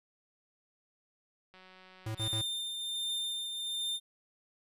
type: click train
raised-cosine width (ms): 0.3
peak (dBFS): -40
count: 159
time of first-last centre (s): 1.54-2.389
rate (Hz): 186
type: tone bursts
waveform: square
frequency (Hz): 110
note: A2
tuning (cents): 0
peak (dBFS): -35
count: 3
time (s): 2.06-2.415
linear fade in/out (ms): 5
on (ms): 89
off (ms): 44
type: tone with tremolo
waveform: 45% pulse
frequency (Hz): 3607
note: A7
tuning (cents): +42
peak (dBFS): -32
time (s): 2.17-4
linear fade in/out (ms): 50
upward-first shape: triangle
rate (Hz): 1.3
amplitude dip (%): 45
effects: resampled to 32000 Hz